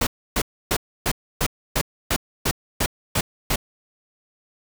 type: noise bursts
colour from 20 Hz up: pink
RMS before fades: -21 dBFS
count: 11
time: 0.01-3.559 s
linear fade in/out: 5 ms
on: 59 ms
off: 290 ms
effects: none